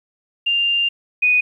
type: tone pair in turn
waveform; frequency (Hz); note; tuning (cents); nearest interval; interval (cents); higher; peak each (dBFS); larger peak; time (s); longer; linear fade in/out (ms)
sine; 2794 / 2482; F7 / D#7; 0 / -5; major second; 205; first; -15 / -12; second; 0.46-0.89 / 1.22-1.41; first; 10
effects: 9-bit